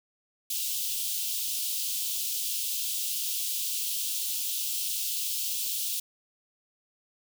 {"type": "high-pass noise", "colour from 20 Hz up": "white", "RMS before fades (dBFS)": -31, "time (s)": [0.5, 6], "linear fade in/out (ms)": 5, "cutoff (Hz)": 2800, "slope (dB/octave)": 48, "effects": []}